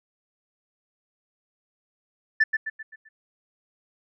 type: tone with echo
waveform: sine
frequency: 1760 Hz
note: A6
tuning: in tune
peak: -13 dBFS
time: 2.4-2.44 s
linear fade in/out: 10 ms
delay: 130 ms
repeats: 5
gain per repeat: -7 dB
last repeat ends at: 3.09 s
effects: tanh soft clip ceiling -13 dBFS